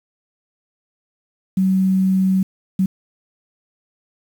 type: tone bursts at uneven times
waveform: sine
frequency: 189.3 Hz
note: F#3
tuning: 40 cents sharp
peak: -13 dBFS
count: 2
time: 1.57-2.43 / 2.79-2.86 s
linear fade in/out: 5 ms
effects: 7-bit